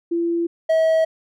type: tone pair in turn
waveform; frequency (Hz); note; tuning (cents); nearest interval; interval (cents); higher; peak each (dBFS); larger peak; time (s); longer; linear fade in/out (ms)
sine / triangle; 339.1 / 643.5; E4 / E5; +49 / -42; major seventh; 1109; second; -18 / -12; second; 0.11-0.47 / 0.69-1.05; neither; 10
effects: none